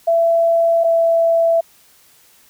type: tone pair in turn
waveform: sine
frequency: 669 / 665.3 Hz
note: E5 / E5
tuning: +25 / +16 cents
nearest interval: unison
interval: 9 cents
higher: first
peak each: -11 dBFS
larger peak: neither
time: 0.07-0.84 / 0.84-1.61 s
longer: neither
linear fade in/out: 10 ms
effects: white hiss -51 dBFS RMS until 2.49 s